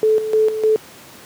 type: tone with tremolo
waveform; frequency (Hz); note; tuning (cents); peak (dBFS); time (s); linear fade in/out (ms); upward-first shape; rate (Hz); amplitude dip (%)
sine; 435; A4; -20; -11; 0.03-0.76; 0; square; 3.3; 65
effects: pink hiss -41 dBFS RMS until 1.25 s + high-pass 150 Hz 12 dB/octave